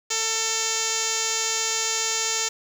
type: tone with low-pass filter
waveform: 5% pulse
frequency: 446.3 Hz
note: A4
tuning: 25 cents sharp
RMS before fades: -25 dBFS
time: 0.1-2.49 s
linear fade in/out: 10 ms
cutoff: 7000 Hz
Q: 9.2
effects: 7-bit